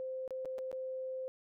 sine tone with dropouts, 520 Hz, C5, 11 cents flat, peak -37 dBFS, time 0-1.28 s, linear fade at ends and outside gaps 0 ms, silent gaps 0.278-0.307 / 0.449-0.456 / 0.583-0.588 / 0.715-0.728 s, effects none

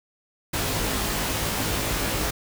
pink noise with comb filter, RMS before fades -26 dBFS, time 0.53-2.31 s, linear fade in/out 10 ms, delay 19 ms, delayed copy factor +0.95, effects none

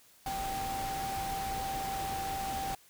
sine tone in noise, 780 Hz, G5, 9 cents flat, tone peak -34 dBFS, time 0.26-2.75 s, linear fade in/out 2 ms, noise pink, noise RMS -40 dBFS, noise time 0.26-2.75 s, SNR +3 dB, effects white hiss -61 dBFS RMS until 2.89 s

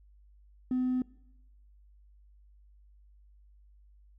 sine tone with hard clipping, 253.9 Hz, B3, 48 cents sharp, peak -27 dBFS, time 0.71-1.02 s, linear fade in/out 2 ms, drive 1 dB, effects noise-tail reverb RT60 0.9 s tail -22 dB re dry + added 50 Hz sine -56 dBFS peak until 4.18 s

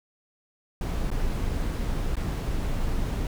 brown noise with dropouts, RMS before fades -27 dBFS, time 0.81-3.27 s, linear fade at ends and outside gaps 2 ms, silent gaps 1.104-1.114 / 2.156-2.167 s, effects none

